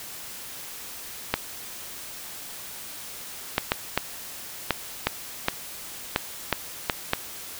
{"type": "clicks", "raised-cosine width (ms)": 0.3, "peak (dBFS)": -4, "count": 11, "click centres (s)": [1.34, 3.581, 3.719, 3.976, 4.707, 5.07, 5.484, 6.161, 6.527, 6.898, 7.134], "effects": ["white hiss -39 dBFS RMS until 7.59 s"]}